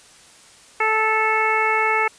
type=harmonic tone with a mistuned harmonic; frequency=437.8 Hz; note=A4; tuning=9 cents flat; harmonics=1 / 2 / 3 / 4 / 5 / 6; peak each=-25 / -22 / -23 / -26 / -21 / -30 dBFS; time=0.8-2.08 s; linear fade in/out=5 ms; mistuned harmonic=6; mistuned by=+18 cents; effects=white hiss -48 dBFS RMS until 2.18 s + resampled to 22050 Hz